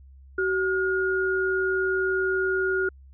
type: tone pair together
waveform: sine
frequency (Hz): 378.4 / 1429.8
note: F#4 / F6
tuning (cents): +39 / +40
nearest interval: octave + major seventh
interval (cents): 2301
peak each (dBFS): -24 / -25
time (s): 0.38-2.89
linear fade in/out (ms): 5
effects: added 67 Hz sine -46 dBFS peak until 3.13 s